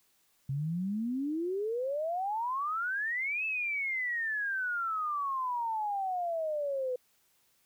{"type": "exponential two-way sweep", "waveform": "sine", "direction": "up then down", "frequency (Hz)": [132.2, 2637, 495.2], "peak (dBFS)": -30, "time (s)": [0.49, 6.96], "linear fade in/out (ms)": 5, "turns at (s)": 3.45, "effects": ["white hiss -70 dBFS RMS until 7.65 s"]}